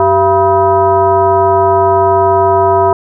sine tone with frequency modulation, 680 Hz, F5, 46 cents flat, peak -6 dBFS, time 0-2.93 s, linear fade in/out 2 ms, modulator 293 Hz, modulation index 1.4, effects none

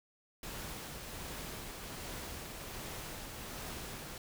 pink noise with tremolo, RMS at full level -43 dBFS, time 0.43-4.18 s, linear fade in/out 2 ms, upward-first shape triangle, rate 1.3 Hz, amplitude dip 30%, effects none

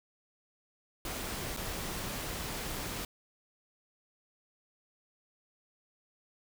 pink noise with dropouts, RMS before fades -38 dBFS, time 1.05-3.05 s, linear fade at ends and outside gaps 2 ms, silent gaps 1.566-1.571 s, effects none

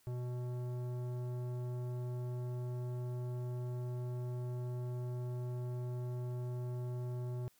sine tone with tanh clipping, 123.47 Hz, B2, in tune, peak -39 dBFS, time 0.07-7.48 s, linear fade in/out 0 ms, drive 14 dB, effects white hiss -70 dBFS RMS until 7.59 s

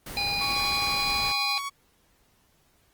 pink noise, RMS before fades -37 dBFS, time 0.06-1.32 s, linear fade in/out 5 ms
harmonic tone, 814 Hz, G#5, 35 cents flat, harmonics 1 / 3 / 5 / 6, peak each -33 / -30 / -28 / -33 dBFS, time 0.17-1.58 s, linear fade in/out 0 ms
sawtooth tone with tremolo, 1119 Hz, C#6, 16 cents sharp, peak -26 dBFS, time 0.4-1.7 s, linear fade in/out 20 ms, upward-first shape sine, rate 12 Hz, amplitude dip 25%
effects pink hiss -65 dBFS RMS until 2.93 s + Opus 24 kbps

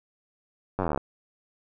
slowing click train, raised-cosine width 1 ms, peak -13 dBFS, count 16, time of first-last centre 0.79-0.976 s, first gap 10 ms, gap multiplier 1.03, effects none

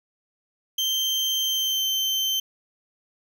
35% pulse tone with pitch glide, 3136 to 3105 Hz, G7 to G7, 0 to -17 cents, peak -20 dBFS, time 0.78-2.4 s, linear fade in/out 5 ms, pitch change -17 cents, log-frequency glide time 1.42-1.84 s, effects none

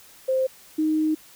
sine tone pair in turn, 523.3 / 311.2 Hz, C5 / D#4, 0 / 0 cents, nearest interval major sixth, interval 900 cents, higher first, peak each -19 dBFS, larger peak neither, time 0.28-0.47 / 0.78-1.15 s, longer second, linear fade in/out 10 ms, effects white hiss -50 dBFS RMS until 1.35 s

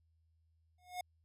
square tone with exponential growth, 723 Hz, F#5, 40 cents flat, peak -36 dBFS, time 0.78-1.01 s, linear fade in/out 5 ms, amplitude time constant 49 ms, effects added 81 Hz sine -70 dBFS peak until 1.24 s + resampled to 32000 Hz

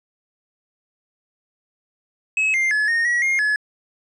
triangle tone with pitch steps, 2572 / 2102 / 1709 / 1848 / 1921 / 2131 / 1704 Hz, E7 / C7 / G#6 / A#6 / B6 / C7 / G#6, -43 / +7 / +49 / -16 / -48 / +31 / +44 cents, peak -15 dBFS, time 2.37-3.56 s, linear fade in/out 2 ms, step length 170 ms, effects resampled to 24000 Hz

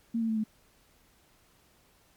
sine tone with pitch steps, 230 / 225.4 / 220.9 / 216.5 Hz, A#3 / A3 / A3 / A3, -23 / +42 / +7 / -28 cents, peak -26 dBFS, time 0.14-0.44 s, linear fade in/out 10 ms, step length 75 ms, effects pink hiss -64 dBFS RMS until 2.16 s + MP3 96 kbps

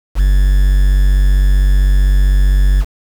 triangle tone with quantisation, 47.8 Hz, G1, 43 cents flat, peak -5 dBFS, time 0.15-2.85 s, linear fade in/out 50 ms, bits 5, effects none

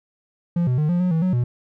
triangle tone with pitch steps, 172.4 / 125.5 / 151.8 / 175.6 / 181.4 / 161.9 / 184.4 / 121.9 Hz, F3 / B2 / D#3 / F3 / F#3 / E3 / F#3 / B2, -22 / +28 / -42 / +10 / -34 / -31 / -6 / -22 cents, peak -15 dBFS, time 0.56-1.44 s, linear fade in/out 5 ms, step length 110 ms, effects none

